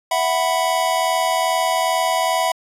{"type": "chord", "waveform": "square", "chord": "E suspended second", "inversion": "none", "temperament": "just", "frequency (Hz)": [659.3, 741.7, 988.9], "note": ["E5", "F#5", "B5"], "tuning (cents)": [0, 4, 2], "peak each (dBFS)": -22, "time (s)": [0.11, 2.52], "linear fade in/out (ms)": 5, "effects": ["resampled to 32000 Hz"]}